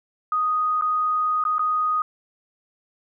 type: tone with dropouts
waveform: sine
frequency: 1244.5 Hz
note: D#6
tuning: in tune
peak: -19 dBFS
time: 0.32-2.02 s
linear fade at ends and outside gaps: 2 ms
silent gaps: 0.812-0.821 / 1.439-1.451 / 1.583-1.593 s
effects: none